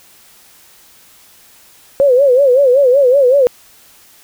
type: tone with vibrato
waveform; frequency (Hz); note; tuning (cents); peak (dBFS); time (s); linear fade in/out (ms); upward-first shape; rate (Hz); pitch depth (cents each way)
sine; 529; C5; +19; -6; 2-3.47; 0; sine; 5.3; 140
effects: white hiss -45 dBFS RMS until 4.23 s